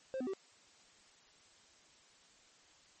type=tone with pitch steps; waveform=triangle; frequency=527 / 253.1 / 385.1 Hz; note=C5 / B3 / G4; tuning=+12 / +43 / -31 cents; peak=-34 dBFS; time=0.14-0.335 s; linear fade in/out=0 ms; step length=65 ms; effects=white hiss -64 dBFS RMS until 3 s + MP3 32 kbps